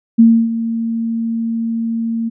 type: tone with ADSR envelope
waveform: sine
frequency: 228.4 Hz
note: A#3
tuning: 35 cents flat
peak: -3 dBFS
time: 0.18-2.3 s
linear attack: 17 ms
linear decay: 290 ms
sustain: -13 dB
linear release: 22 ms
effects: none